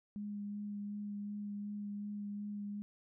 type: tone with vibrato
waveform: sine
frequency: 205.4 Hz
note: G#3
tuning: 19 cents flat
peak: -39 dBFS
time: 0.16-2.82 s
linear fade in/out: 0 ms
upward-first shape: sine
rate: 2.7 Hz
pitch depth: 13 cents each way
effects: none